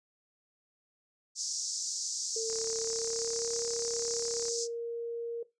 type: band-pass noise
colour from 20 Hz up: white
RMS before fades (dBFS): -36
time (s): 1.35-4.68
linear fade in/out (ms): 50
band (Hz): 4900 to 7200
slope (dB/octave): 48
type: tone with pitch glide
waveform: sine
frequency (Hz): 449.4 to 467.1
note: A4 to A#4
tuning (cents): +37 to +3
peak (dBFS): -33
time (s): 2.36-5.43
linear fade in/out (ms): 5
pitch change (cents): +66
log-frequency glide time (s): 2.62-3.6
type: click train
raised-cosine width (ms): 0.5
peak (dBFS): -33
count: 70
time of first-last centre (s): 2.5-4.483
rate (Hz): 34.8
effects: noise-tail reverb RT60 0.2 s tail -18 dB re dry + resampled to 22050 Hz